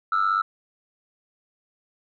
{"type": "tone with amplitude modulation", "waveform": "sine", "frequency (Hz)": 1324, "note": "E6", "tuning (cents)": 7, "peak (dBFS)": -14, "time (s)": [0.12, 0.42], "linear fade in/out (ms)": 5, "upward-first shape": "sine", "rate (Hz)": 97.3, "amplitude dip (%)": 90, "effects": ["tanh soft clip ceiling -14 dBFS"]}